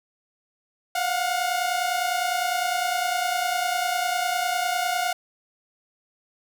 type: tone pair together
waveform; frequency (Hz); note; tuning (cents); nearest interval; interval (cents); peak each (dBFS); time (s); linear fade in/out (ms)
sawtooth; 703.1 / 733; F5 / F#5; +11 / -16; minor second; 73; -22 / -22; 0.95-5.13; 5
effects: none